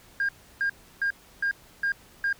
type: tone bursts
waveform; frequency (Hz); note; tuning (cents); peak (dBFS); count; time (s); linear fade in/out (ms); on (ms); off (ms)
sine; 1612; G6; +48; -21; 6; 0.2-2.328; 2; 88; 320
effects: tanh soft clip ceiling -20 dBFS + pink hiss -54 dBFS RMS until 2.39 s